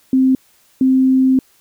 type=tone pair in turn; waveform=sine; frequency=261.6 / 261.6 Hz; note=C4 / C4; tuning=0 / 0 cents; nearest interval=unison; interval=0 cents; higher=neither; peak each=-9 dBFS; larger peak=neither; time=0.13-0.35 / 0.81-1.39 s; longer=second; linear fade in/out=2 ms; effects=white hiss -54 dBFS RMS until 1.6 s